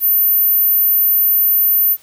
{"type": "tone", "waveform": "sine", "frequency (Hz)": 13470, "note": "G#9", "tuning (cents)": 23, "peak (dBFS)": -10, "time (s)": [0, 1.97], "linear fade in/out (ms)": 50, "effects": ["white hiss -48 dBFS RMS until 2.02 s"]}